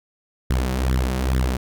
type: tone with flanger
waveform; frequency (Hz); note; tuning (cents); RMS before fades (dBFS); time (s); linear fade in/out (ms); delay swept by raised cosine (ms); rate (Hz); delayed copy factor
sawtooth; 64.2; C2; -32; -21; 0.5-1.57; 5; 0.55 to 5.55; 2.3; +0.75
effects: none